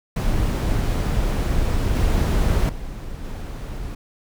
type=noise with level steps; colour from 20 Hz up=brown; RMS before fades=-20 / -18 / -32 / -30 dBFS; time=0.16-3.95 s; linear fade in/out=5 ms; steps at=1.95 / 2.69 / 3.24 s; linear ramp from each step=2 ms; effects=none